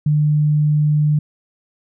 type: tone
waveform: sine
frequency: 150 Hz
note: D3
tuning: 37 cents sharp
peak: -12 dBFS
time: 0.06-1.19 s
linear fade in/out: 5 ms
effects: none